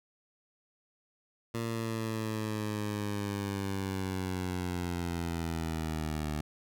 15% pulse linear sweep, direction down, 115.9 to 74.9 Hz, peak -26 dBFS, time 1.54-6.41 s, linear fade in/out 5 ms, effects none

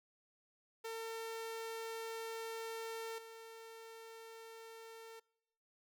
sawtooth tone with level steps, 452 Hz, A4, 47 cents sharp, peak -38 / -47 dBFS, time 0.84-5.2 s, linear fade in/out 10 ms, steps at 3.18 s, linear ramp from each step 5 ms, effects noise-tail reverb RT60 0.9 s tail -26 dB re dry

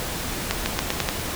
accelerating click train, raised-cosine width 0.2 ms, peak -4 dBFS, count 6, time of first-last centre 0.51-1.089 s, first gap 150 ms, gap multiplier 0.87, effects pink hiss -29 dBFS RMS until 1.35 s

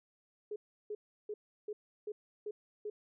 sine tone bursts, 420 Hz, G#4, 19 cents sharp, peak -37 dBFS, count 7, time 0.51-2.9 s, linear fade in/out 5 ms, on 50 ms, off 340 ms, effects none

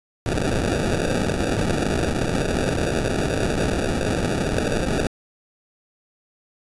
violet noise with sample-and-hold, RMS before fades -22 dBFS, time 0.26-5.07 s, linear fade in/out 2 ms, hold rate 1050 Hz, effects resampled to 24000 Hz

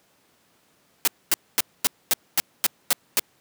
white noise bursts, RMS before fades -19 dBFS, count 9, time 1.05-3.195 s, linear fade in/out 0 ms, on 25 ms, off 240 ms, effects pink hiss -62 dBFS RMS until 3.4 s + high-pass 150 Hz 12 dB/octave

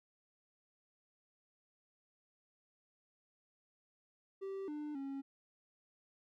triangle tone with pitch steps, 388.7 / 298.6 / 273.9 Hz, G4 / D4 / C#4, -15 / +29 / -21 cents, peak -38 dBFS, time 4.41-5.22 s, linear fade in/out 20 ms, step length 270 ms, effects none

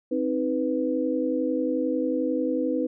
sine tone cluster, 262.6 / 313.8 / 495.4 Hz, C4 / D#4 / B4, +6 / +15 / +5 cents, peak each -27 dBFS, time 0.11-2.87 s, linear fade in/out 10 ms, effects none

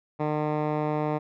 10% pulse tone with low-pass filter, 151.4 Hz, D#3, 47 cents flat, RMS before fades -27 dBFS, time 0.19-1.19 s, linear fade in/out 20 ms, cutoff 1300 Hz, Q 0.83, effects none

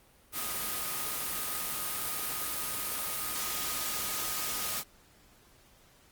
sine tone in noise, 1247 Hz, D#6, 3 cents sharp, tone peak -44 dBFS, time 0.32-4.84 s, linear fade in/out 50 ms, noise white, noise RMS -34 dBFS, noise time 0.32-4.84 s, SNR -13 dB, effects pink hiss -61 dBFS RMS until 6.11 s + Opus 32 kbps

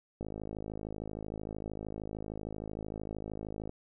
click train, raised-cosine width 2 ms, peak -26 dBFS, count 186, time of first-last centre 0.21-3.694 s, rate 53.1 Hz, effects none

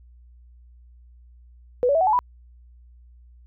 sine tone with pitch steps, 493.9 / 567.3 / 651.7 / 748.6 / 859.9 / 987.8 Hz, B4 / C#5 / E5 / F#5 / A5 / B5, 0 / +40 / -20 / +20 / -40 / 0 cents, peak -16 dBFS, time 1.83-2.19 s, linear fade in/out 0 ms, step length 60 ms, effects added 60 Hz sine -47 dBFS peak until 3.46 s

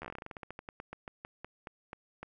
slowing click train, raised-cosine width 0.5 ms, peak -27 dBFS, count 25, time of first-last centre 0.02-2.23 s, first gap 12 ms, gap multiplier 1.15, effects none

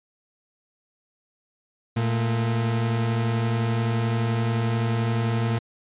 40% pulse tone pair together, 115.77 / 220 Hz, A#2 / A3, -11 / 0 cents, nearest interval major seventh, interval 1111 cents, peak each -21 / -30 dBFS, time 1.96-5.59 s, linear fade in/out 10 ms, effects resampled to 8000 Hz

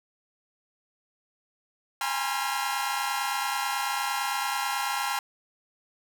sawtooth tone cluster, 806 / 835 / 964 / 1054 / 1374 Hz, G5 / G#5 / B5 / C6 / F6, +48 / +9 / -42 / +12 / -29 cents, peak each -30 dBFS, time 2.01-5.19 s, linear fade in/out 2 ms, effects none

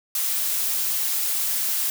blue noise, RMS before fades -24 dBFS, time 0.15-1.9 s, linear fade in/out 2 ms, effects none

